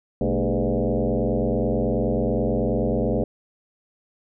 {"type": "tone with frequency modulation", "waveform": "sine", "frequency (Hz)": 145.3, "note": "D3", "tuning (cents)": -18, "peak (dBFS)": -19, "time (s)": [0.21, 3.24], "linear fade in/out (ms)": 2, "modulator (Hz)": 89.3, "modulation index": 5.2, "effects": []}